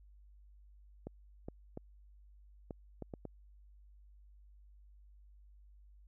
clicks, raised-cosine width 2 ms, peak -29 dBFS, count 7, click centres 1.07 / 1.485 / 1.774 / 2.708 / 3.023 / 3.138 / 3.253 s, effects added 50 Hz sine -57 dBFS peak until 6.07 s

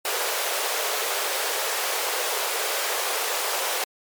pink high-pass noise, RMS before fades -26 dBFS, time 0.05-3.84 s, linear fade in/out 2 ms, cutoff 410 Hz, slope 48 dB/octave, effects MP3 96 kbps

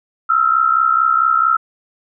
sine tone pair together, 1297.5 / 1362 Hz, E6 / F6, -28 / -44 cents, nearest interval minor second, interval 84 cents, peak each -14 dBFS, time 0.29-1.57 s, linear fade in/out 10 ms, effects none

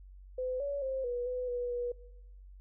sine tone with pitch steps, 509 / 566 / 529 / 486.5 / 501 / 488.3 / 485.2 Hz, C5 / C#5 / C5 / B4 / B4 / B4 / B4, -48 / +36 / +19 / -26 / +25 / -20 / -31 cents, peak -32 dBFS, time 0.38-1.92 s, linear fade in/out 5 ms, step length 220 ms, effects noise-tail reverb RT60 0.9 s tail -19 dB re dry + added 47 Hz sine -49 dBFS peak until 2.6 s

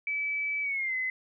sine tone with pitch glide, 2300 to 2037 Hz, D7 to C7, -37 to -47 cents, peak -28 dBFS, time 0.07-1.1 s, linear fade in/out 2 ms, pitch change -210 cents, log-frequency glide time 0.62-0.95 s, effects none

